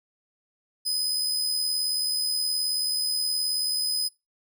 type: tone with amplitude modulation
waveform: sawtooth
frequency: 5020 Hz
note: D#8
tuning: 15 cents sharp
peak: -20 dBFS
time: 0.85-4.09 s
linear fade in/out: 20 ms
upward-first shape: sine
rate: 78.8 Hz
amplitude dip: 40%
effects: noise-tail reverb RT60 0.2 s tail -18 dB re dry